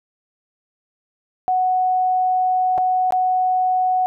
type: tone with dropouts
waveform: sine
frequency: 740 Hz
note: F#5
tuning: in tune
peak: -15 dBFS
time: 1.48-4.06 s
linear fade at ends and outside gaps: 0 ms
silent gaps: 2.778-2.782 / 3.107-3.123 s
effects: none